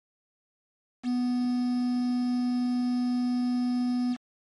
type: tone with quantisation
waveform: triangle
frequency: 246.9 Hz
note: B3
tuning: in tune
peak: -22 dBFS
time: 1.03-4.17 s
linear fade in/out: 50 ms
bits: 7
effects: low-pass 6000 Hz 12 dB/octave + MP3 48 kbps